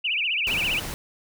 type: tone with vibrato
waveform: sine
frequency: 2637 Hz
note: E7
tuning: in tune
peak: -22 dBFS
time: 0.04-0.8 s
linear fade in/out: 10 ms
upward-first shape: triangle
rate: 15 Hz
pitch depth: 260 cents each way
type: noise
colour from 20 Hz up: pink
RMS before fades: -33 dBFS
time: 0.47-0.94 s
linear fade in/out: 0 ms
effects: none